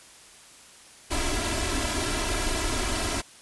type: noise with comb filter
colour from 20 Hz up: pink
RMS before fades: -27 dBFS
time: 1.1-3.22 s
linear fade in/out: 20 ms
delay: 3 ms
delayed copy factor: +0.8
effects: white hiss -50 dBFS RMS until 3.41 s + resampled to 24000 Hz